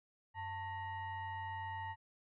sine tone with frequency modulation, 893 Hz, A5, 25 cents sharp, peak -40 dBFS, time 0.34-1.96 s, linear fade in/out 50 ms, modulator 988 Hz, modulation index 0.89, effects none

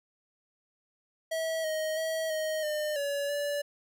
square tone with pitch steps, 647 / 627 / 643 / 626 / 605 / 568 / 578 Hz, E5 / D#5 / E5 / D#5 / D#5 / C#5 / D5, -32 / +13 / -43 / +10 / -49 / +42 / -28 cents, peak -30 dBFS, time 1.31-3.62 s, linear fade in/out 10 ms, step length 330 ms, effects none

